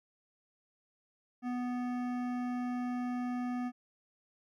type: tone with hard clipping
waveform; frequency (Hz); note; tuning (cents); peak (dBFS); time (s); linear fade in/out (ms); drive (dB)
sine; 246.9; B3; 0; -35; 1.42-3.72; 50; 14
effects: none